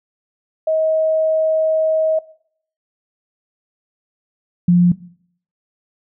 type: tone pair in turn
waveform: sine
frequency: 634 / 176.07 Hz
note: D#5 / F3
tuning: +32 / +14 cents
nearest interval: octave + minor seventh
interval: 2218 cents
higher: first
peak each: -14 / -8 dBFS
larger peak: second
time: 0.67-2.19 / 4.68-4.92 s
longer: first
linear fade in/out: 5 ms
effects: noise-tail reverb RT60 0.6 s tail -19 dB re dry